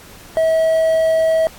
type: tone with quantisation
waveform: triangle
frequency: 645 Hz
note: E5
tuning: 38 cents flat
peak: -10 dBFS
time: 0.37-1.47 s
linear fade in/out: 0 ms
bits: 6
effects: pink hiss -41 dBFS RMS until 1.58 s + AAC 64 kbps